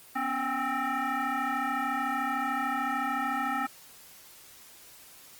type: tone with frequency modulation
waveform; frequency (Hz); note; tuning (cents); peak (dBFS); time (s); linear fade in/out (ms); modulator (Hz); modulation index
sine; 246.7; B3; -2; -27; 0.15-3.67; 10; 527; 3.1
effects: white hiss -52 dBFS RMS until 5.39 s + Opus 24 kbps